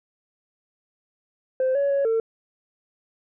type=tone with pitch steps; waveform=sine; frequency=519 / 562 / 557 / 451 Hz; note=C5 / C#5 / C#5 / A4; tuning=-14 / +24 / +8 / +43 cents; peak=-17 dBFS; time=1.6-2.2 s; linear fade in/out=2 ms; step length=150 ms; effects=tanh soft clip ceiling -17 dBFS